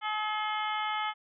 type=harmonic tone with a mistuned harmonic; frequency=426.8 Hz; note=G#4; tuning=47 cents sharp; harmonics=2 / 3 / 4 / 5 / 6 / 7 / 8; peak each=-33 / -34 / -42 / -37 / -51 / -40 / -45 dBFS; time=0.01-1.14 s; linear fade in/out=50 ms; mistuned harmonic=7; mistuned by=+33 cents; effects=none